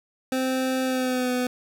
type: tone with pitch glide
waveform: 25% pulse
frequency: 260 to 250 Hz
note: C4 to B3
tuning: -11 to +21 cents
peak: -19 dBFS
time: 0.32-1.47 s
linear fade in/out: 2 ms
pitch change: -68 cents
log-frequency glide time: 0.84-1.32 s
effects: none